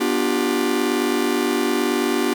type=chord; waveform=45% pulse; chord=G dominant seventh; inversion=first; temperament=just; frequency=245 / 294 / 352.8 / 392 Hz; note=B3 / D4 / F4 / G4; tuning=-14 / +2 / +18 / 0 cents; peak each=-24 dBFS; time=0-2.34 s; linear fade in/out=10 ms; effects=none